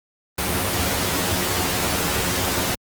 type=noise with comb filter; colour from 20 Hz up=pink; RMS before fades=-22 dBFS; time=0.38-2.75 s; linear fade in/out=5 ms; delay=11 ms; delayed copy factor=+0.75; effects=high-pass 60 Hz 12 dB/octave + Opus 32 kbps